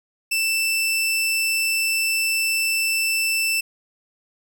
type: tone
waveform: sawtooth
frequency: 2661 Hz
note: E7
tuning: 16 cents sharp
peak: -16 dBFS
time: 0.31-3.61 s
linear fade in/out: 10 ms
effects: none